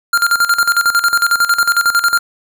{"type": "tone with tremolo", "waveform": "square", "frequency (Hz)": 1395, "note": "F6", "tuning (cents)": -2, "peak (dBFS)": -9, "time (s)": [0.13, 2.19], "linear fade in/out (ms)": 5, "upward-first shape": "square", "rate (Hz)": 11, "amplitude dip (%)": 75, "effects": []}